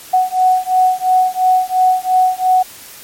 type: beating tone pair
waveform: sine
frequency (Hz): 740 / 742.9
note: F#5 / F#5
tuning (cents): 0 / +7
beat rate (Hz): 2.9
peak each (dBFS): -13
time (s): 0.13-2.63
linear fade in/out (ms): 10
effects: white hiss -36 dBFS RMS until 3.03 s + MP3 64 kbps